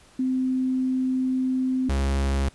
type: tone pair in turn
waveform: sine / 45% pulse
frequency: 258.5 / 68.29 Hz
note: C4 / C#2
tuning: -21 / -25 cents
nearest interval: octave + major seventh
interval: 2304 cents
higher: first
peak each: -21 dBFS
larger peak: neither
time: 0.19-1.89 / 1.89-2.49 s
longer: first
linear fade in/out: 5 ms
effects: pink hiss -54 dBFS RMS until 2.54 s + resampled to 24000 Hz